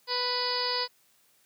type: harmonic tone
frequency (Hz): 493.9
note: B4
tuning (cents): 0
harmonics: 1 / 2 / 3 / 4 / 5 / 6 / 7 / 8 / 9 / 10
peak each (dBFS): -35 / -33 / -41 / -39 / -44 / -42 / -44 / -38 / -33 / -32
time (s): 0.07-0.88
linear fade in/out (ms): 50
effects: white hiss -65 dBFS RMS until 1.45 s + high-pass 100 Hz 12 dB/octave